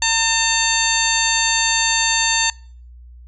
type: harmonic tone with a mistuned harmonic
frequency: 900 Hz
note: A5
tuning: 39 cents sharp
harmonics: 1 / 2 / 3 / 4 / 5 / 7 / 8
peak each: -23 / -23 / -23 / -23 / -23 / -23 / -23 dBFS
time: 0.02-2.5 s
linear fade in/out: 2 ms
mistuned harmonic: 1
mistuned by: +18 cents
effects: noise-tail reverb RT60 0.5 s tail -25 dB re dry + added 60 Hz sine -38 dBFS peak until 3.27 s